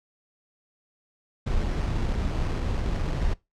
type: noise with sample-and-hold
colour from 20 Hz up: brown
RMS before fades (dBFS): -26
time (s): 1.46-3.34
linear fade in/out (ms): 10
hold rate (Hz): 3675
effects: noise-tail reverb RT60 0.2 s tail -21 dB re dry + low-pass 6000 Hz 12 dB/octave